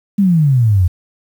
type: exponential sweep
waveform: sine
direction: down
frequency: 207.7 to 85 Hz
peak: -8 dBFS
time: 0.18-0.88 s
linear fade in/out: 10 ms
effects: 7-bit